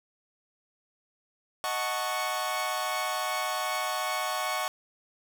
sawtooth chord, D# half-diminished seventh, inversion none, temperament equal, 622.3 / 740 / 880 / 1108.7 Hz, D#5 / F#5 / A5 / C#6, 0 / 0 / 0 / 0 cents, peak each -32 / -30 / -34 / -28 dBFS, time 1.64-4.68 s, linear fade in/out 0 ms, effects none

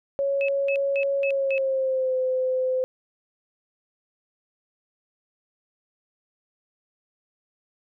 sine tone with pitch glide, 554.4 to 514.3 Hz, C#5 to C5, 0 to -30 cents, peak -21 dBFS, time 0.19-2.84 s, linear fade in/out 0 ms, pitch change -130 cents, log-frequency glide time 1.22-2.15 s
sine tone bursts, 2589 Hz, E7, 32 cents flat, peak -27 dBFS, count 5, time 0.41-1.58 s, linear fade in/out 0 ms, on 74 ms, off 200 ms
effects none

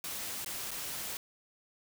white noise with dropouts, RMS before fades -39 dBFS, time 0.04-1.17 s, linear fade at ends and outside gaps 1 ms, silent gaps 0.447-0.46 / 0.708-0.714 s, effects none

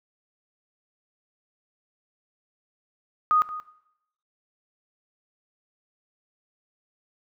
sine tone with echo, 1240 Hz, D#6, 6 cents flat, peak -17 dBFS, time 3.31-3.42 s, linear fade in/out 0 ms, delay 180 ms, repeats 1, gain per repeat -14 dB, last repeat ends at 3.6 s, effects noise-tail reverb RT60 0.8 s tail -17 dB re dry

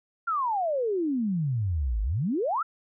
sine exponential two-way sweep, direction down then up, 1416 to 49.29 to 1416 Hz, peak -24 dBFS, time 0.27-2.63 s, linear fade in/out 10 ms, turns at 2.02 s, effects none

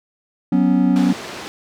triangle chord, F# suspended fourth, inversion none, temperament just, 185 / 246.7 / 277.5 Hz, F#3 / B3 / C#4, 0 / -2 / +2 cents, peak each -15 dBFS, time 0.52-1.13 s, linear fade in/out 5 ms
pink band-pass noise, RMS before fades -32 dBFS, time 0.96-1.48 s, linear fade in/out 0 ms, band 210 to 5500 Hz, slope 12 dB/octave
effects none

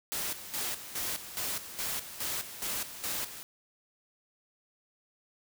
white noise with tremolo, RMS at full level -34 dBFS, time 0.12-3.43 s, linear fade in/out 0 ms, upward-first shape square, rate 2.4 Hz, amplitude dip 70%, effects none

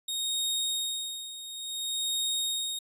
sawtooth tone with tremolo, 3729 Hz, A#7, in tune, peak -24 dBFS, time 0.08-2.79 s, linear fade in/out 5 ms, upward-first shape sine, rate 0.57 Hz, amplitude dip 75%, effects resampled to 32000 Hz

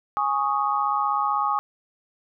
sine chord, Ab suspended fourth, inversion none, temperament equal, 830.6 / 1108.7 / 1244.5 Hz, Ab5 / Db6 / Eb6, 0 / 0 / 0 cents, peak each -25 dBFS, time 0.17-1.59 s, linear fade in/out 0 ms, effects none

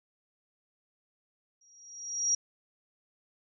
sine tone with exponential growth, 5690 Hz, F8, 31 cents sharp, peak -22 dBFS, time 1.61-2.35 s, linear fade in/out 5 ms, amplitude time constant 160 ms, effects none

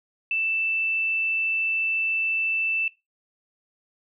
sine tone, 2653 Hz, E7, 10 cents sharp, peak -22 dBFS, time 0.31-2.88 s, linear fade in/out 2 ms, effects noise-tail reverb RT60 0.2 s tail -18 dB re dry

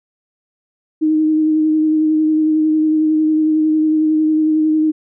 sine tone with vibrato, 311.1 Hz, D#4, in tune, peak -11 dBFS, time 1.01-4.92 s, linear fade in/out 20 ms, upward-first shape sine, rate 11 Hz, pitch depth 18 cents each way, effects none

